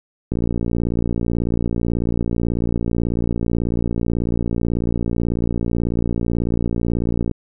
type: click train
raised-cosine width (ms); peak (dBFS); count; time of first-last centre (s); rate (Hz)
3; -8; 408; 0.32-7.313; 58.2
effects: none